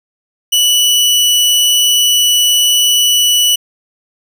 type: tone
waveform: sawtooth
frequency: 2957 Hz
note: F#7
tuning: 2 cents flat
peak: -5 dBFS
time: 0.52-3.56 s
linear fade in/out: 10 ms
effects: none